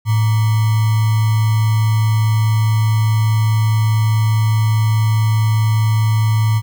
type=tone with sample-and-hold; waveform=sine; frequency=109.4 Hz; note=A2; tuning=9 cents flat; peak=-11 dBFS; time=0.05-6.62 s; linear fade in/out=50 ms; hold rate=1050 Hz; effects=none